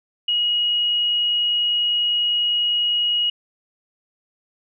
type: tone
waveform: sine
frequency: 2895 Hz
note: F#7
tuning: 38 cents flat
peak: -17 dBFS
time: 0.28-3.3 s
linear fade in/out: 5 ms
effects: none